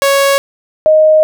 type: tone pair in turn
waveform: sawtooth / sine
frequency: 554.4 / 622.3 Hz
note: C#5 / D#5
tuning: 0 / 0 cents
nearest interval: major second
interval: 200 cents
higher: second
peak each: -4 dBFS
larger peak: neither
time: 0.02-0.38 / 0.86-1.23 s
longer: second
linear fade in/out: 0 ms
effects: none